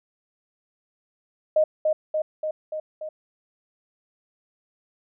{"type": "tone with echo", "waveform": "sine", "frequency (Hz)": 620, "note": "D#5", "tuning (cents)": -6, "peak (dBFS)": -15, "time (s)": [1.56, 1.64], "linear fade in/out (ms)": 5, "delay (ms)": 290, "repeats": 5, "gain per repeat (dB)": -3, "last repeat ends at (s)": 3.09, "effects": []}